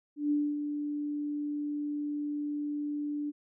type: tone with ADSR envelope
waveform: sine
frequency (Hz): 293.7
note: D4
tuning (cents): 0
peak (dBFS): -24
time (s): 0.16-3.32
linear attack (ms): 150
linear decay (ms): 250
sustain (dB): -7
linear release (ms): 30
effects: none